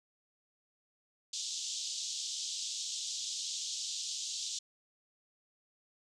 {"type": "band-pass noise", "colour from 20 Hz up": "white", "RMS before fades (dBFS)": -39, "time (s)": [1.33, 4.59], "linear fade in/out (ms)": 5, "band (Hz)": [3200, 7400], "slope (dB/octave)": 48, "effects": []}